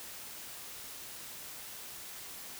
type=silence; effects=white hiss -46 dBFS RMS until 2.59 s